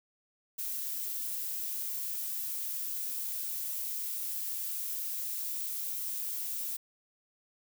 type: noise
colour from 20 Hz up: violet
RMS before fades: -36 dBFS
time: 0.58-6.77 s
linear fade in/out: 10 ms
effects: none